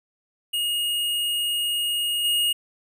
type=tone with level steps; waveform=square; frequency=2864 Hz; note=F7; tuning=43 cents sharp; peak=-23 / -20 dBFS; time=0.53-2.53 s; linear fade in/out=10 ms; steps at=2.24 s; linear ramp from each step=10 ms; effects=none